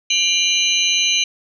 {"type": "tone cluster", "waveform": "sine", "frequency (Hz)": [2391, 2841, 3023, 4001, 6180], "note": ["D7", "F7", "F#7", "B7", "G8"], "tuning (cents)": [30, 29, 36, 22, -26], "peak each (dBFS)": -21, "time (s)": [0.1, 1.24], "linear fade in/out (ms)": 5, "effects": []}